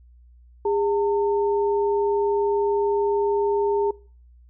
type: tone pair together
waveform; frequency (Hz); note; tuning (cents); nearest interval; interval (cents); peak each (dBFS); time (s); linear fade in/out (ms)
sine; 406.5 / 900; G#4 / A5; -37 / +39; octave + major second; 1376; -20 / -26; 0.65-3.91; 5
effects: noise-tail reverb RT60 0.4 s tail -22 dB re dry + added 60 Hz sine -48 dBFS peak until 4.49 s

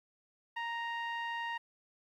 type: tone with low-pass filter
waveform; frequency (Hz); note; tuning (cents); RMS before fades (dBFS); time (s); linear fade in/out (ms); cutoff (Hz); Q
sawtooth; 932.3; A#5; 0; -38; 0.56-1.58; 10; 2300; 2.2
effects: 12-bit

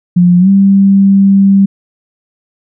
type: tone with pitch glide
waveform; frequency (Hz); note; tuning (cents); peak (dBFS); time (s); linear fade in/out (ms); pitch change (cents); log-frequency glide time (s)
sine; 176.9 to 196.28; F3 to G3; +23 to +2; -3; 0.16-1.66; 10; +179; 0.39-0.49
effects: none

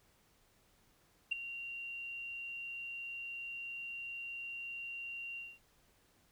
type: tone with ADSR envelope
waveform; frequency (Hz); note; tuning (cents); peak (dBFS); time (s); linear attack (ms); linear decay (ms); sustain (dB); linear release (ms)
sine; 2763; F7; -19; -27; 1.31-5.59; 13; 8; -14; 220
effects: tanh soft clip ceiling -23 dBFS + pink hiss -70 dBFS RMS until 6.31 s

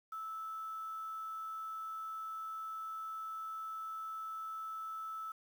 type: tone with quantisation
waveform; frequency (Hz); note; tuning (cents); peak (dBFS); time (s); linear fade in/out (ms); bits
sine; 1311; E6; -10; -40; 0.12-5.32; 5; 10
effects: none

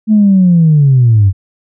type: linear sweep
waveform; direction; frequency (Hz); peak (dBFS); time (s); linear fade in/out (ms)
sine; down; 220 to 92.1; -3; 0.07-1.33; 50
effects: tanh soft clip ceiling 0 dBFS

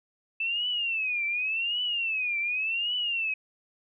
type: tone with vibrato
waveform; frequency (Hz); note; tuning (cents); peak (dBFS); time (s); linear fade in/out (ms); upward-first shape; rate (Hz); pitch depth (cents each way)
sine; 2637; E7; 0; -26; 0.4-3.34; 5; triangle; 0.88; 220
effects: none

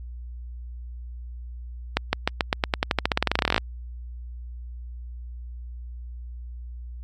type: accelerating click train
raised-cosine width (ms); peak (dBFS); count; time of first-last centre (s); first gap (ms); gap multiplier
0.3; -3; 26; 1.97-3.58; 160; 0.91
effects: added 60 Hz sine -34 dBFS peak until 7.03 s + MP3 64 kbps

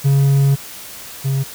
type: tone pair in turn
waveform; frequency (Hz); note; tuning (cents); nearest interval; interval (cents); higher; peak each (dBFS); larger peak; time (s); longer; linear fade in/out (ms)
triangle; 138.59 / 135.74; C#3 / C#3; 0 / -36; unison; 36; first; -8 / -13; first; 0.04-0.56 / 1.24-1.44; first; 20
effects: white hiss -34 dBFS RMS until 1.54 s

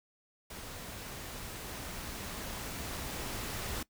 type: noise with level ramp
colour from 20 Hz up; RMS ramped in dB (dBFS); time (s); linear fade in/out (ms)
pink; -45 to -38; 0.5-3.83; 5
effects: noise-tail reverb RT60 0.1 s tail -20 dB re dry

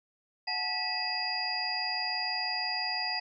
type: tone cluster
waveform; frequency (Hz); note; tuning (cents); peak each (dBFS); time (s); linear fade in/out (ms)
sine; 733 / 859 / 1955 / 2575 / 4847; F#5 / A5 / B6 / E7 / D#8; -16 / -42 / -18 / -41 / -46; -38 / -39 / -38 / -39 / -32; 0.47-3.2; 10
effects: none

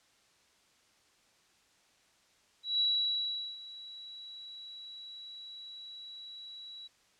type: tone with ADSR envelope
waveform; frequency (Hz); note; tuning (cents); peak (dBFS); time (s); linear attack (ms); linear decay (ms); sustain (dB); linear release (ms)
sine; 3910; B7; -18; -25; 2.63-6.88; 170; 770; -19; 17
effects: white hiss -67 dBFS RMS until 7.19 s + low-pass 7000 Hz 12 dB/octave

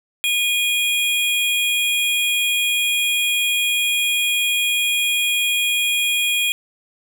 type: tone pair together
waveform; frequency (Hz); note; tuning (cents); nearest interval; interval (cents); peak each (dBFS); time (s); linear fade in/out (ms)
square; 2457 / 3280; D#7 / G#7; -22 / -22; perfect fourth; 500; -20 / -21; 0.24-6.52; 0
effects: none

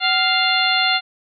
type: harmonic tone with a mistuned harmonic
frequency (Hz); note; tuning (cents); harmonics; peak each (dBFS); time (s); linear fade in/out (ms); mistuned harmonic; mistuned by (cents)
698.5; F5; 0; 1 / 2 / 3 / 4 / 5 / 6; -22 / -22 / -22 / -22 / -22 / -22; 0-1.01; 50; 1; +130
effects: none

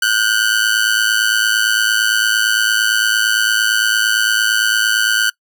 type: ring-modulated tone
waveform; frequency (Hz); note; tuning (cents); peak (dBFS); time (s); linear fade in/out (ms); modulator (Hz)
sawtooth; 1500; F#6; +23; -6; 0.02-5.3; 5; 54.4
effects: noise-tail reverb RT60 0.1 s tail -24 dB re dry

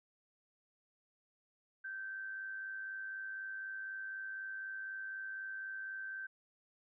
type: tone with amplitude modulation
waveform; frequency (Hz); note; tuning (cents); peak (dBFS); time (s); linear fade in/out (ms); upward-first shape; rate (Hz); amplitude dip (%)
sine; 1554; G6; -16; -39; 1.84-6.27; 10; sine; 104; 40
effects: none

